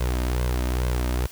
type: tone with flanger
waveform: sawtooth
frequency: 61.74 Hz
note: B1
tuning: in tune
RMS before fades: -24 dBFS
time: 0-1.27 s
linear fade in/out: 10 ms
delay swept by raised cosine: 1.9 to 3.3 ms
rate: 2.3 Hz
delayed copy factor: +0.55
effects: white hiss -45 dBFS RMS until 1.31 s